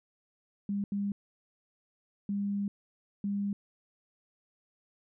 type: tone bursts at uneven times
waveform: sine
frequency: 201.3 Hz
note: G3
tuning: 46 cents sharp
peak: -29 dBFS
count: 4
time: 0.69-0.84 / 0.92-1.12 / 2.29-2.68 / 3.24-3.53 s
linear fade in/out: 2 ms
effects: none